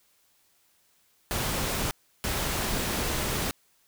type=noise bursts at uneven times; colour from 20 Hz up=pink; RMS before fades=-29 dBFS; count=2; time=1.31-1.91 / 2.24-3.51 s; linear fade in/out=0 ms; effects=white hiss -66 dBFS RMS until 3.87 s